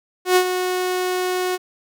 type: tone with ADSR envelope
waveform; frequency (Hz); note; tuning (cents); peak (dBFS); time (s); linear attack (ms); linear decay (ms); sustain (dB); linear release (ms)
sawtooth; 365.8; F#4; -20; -7; 0.25-1.58; 110; 75; -9; 34
effects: none